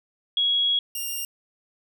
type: tone pair in turn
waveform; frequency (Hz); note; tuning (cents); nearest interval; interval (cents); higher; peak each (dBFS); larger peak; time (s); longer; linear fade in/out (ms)
sine / 5% pulse; 3324 / 2811; G#7 / F7; +1 / +11; minor third; 290; first; -19; neither; 0.37-0.79 / 0.95-1.25; first; 2
effects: none